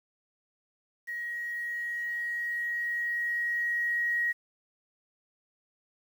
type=tone with level ramp; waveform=sine; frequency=1895 Hz; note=A#6; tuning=28 cents sharp; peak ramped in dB=-33 to -25 dBFS; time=1.07-4.33 s; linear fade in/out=20 ms; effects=9-bit